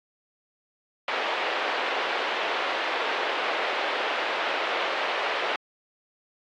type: band-pass noise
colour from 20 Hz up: pink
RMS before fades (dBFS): -28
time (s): 1.08-5.56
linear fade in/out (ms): 2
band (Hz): 470 to 3300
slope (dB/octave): 24
effects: AAC 64 kbps